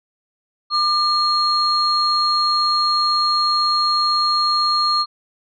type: tone pair together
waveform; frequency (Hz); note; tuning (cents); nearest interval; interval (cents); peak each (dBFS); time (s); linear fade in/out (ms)
sine; 1200 / 4258; D6 / C8; +37 / +30; octave + minor seventh; 2193; -17; 0.7-5.06; 50
effects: tanh soft clip ceiling -7 dBFS